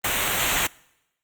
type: noise with comb filter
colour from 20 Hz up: pink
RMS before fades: -23 dBFS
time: 0.04-0.67 s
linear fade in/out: 5 ms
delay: 0.2 ms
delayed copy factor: -0.75
effects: noise-tail reverb RT60 0.9 s tail -25 dB re dry + Opus 32 kbps

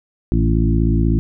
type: harmonic tone with a mistuned harmonic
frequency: 56.2 Hz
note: A1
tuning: 37 cents sharp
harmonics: 1 / 2 / 3 / 4 / 5 / 6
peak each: -16 / -19 / -21 / -22 / -23 / -24 dBFS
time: 0.32-1.19 s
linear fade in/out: 0 ms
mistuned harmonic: 3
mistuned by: -42 cents
effects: none

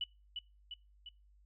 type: tone with echo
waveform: sine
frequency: 2960 Hz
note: F#7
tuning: in tune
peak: -34 dBFS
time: 0.01-0.04 s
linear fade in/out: 2 ms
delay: 350 ms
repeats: 3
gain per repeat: -4 dB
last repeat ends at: 1.09 s
effects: noise-tail reverb RT60 0.3 s tail -25 dB re dry + added 50 Hz sine -62 dBFS peak until 1.45 s

